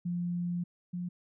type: tone pair in turn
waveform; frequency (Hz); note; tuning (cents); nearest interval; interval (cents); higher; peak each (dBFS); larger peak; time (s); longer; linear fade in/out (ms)
sine; 174.9 / 177.14; F3 / F3; +3 / +25; unison; 22; second; -30 / -33; first; 0.05-0.64 / 0.93-1.09; first; 10
effects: none